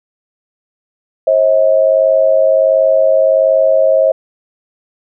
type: tone pair together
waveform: sine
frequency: 536 / 637.4 Hz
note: C5 / D#5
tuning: +42 / +42 cents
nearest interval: minor third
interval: 300 cents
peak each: -10 dBFS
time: 1.27-4.12 s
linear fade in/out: 5 ms
effects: none